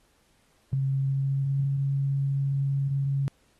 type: tone with pitch glide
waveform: sine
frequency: 135.3 to 138.14 Hz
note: C#3 to C#3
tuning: -42 to -6 cents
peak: -23 dBFS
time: 0.73-3.28 s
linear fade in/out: 0 ms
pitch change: +36 cents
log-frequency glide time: 0.84-1.67 s
effects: pink hiss -66 dBFS RMS until 3.59 s + AAC 32 kbps